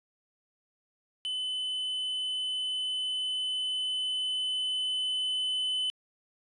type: tone with level ramp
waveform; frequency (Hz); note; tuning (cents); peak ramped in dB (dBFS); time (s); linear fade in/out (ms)
triangle; 3022; F#7; +36; -29 to -26; 1.25-5.9; 0
effects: resampled to 24000 Hz